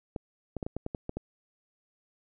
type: clicks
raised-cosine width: 2 ms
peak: -20 dBFS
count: 9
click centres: 0.162 / 0.567 / 0.628 / 0.665 / 0.766 / 0.864 / 0.948 / 1.094 / 1.17 s
effects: none